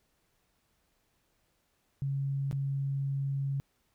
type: tone with dropouts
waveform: sine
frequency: 137.9 Hz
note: C#3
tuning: 9 cents flat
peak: -29 dBFS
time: 2.02-3.6 s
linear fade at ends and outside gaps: 0 ms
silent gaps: 2.512-2.528 s
effects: pink hiss -74 dBFS RMS until 3.94 s